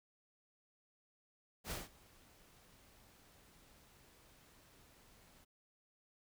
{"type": "noise with ADSR envelope", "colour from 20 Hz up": "pink", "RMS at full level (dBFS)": -41, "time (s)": [1.64, 5.45], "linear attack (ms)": 72, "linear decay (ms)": 170, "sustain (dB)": -24, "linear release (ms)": 15, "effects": []}